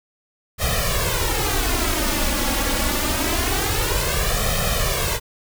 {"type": "noise with flanger", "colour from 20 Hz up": "pink", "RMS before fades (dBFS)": -21, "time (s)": [0.58, 5.2], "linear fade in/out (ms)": 50, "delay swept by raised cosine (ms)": [1.6, 3.6], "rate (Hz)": 0.25, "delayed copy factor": 1, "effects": []}